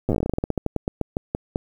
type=slowing click train; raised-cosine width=2 ms; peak=-9 dBFS; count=24; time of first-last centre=0.09-1.559 s; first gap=8 ms; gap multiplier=1.16; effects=8-bit